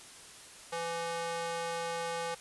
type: tone with high-pass filter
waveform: square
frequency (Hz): 167.8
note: E3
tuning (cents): +31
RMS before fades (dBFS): -36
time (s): 0.72-2.35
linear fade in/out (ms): 10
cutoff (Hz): 620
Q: 1.6
effects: white hiss -51 dBFS RMS until 2.4 s + resampled to 24000 Hz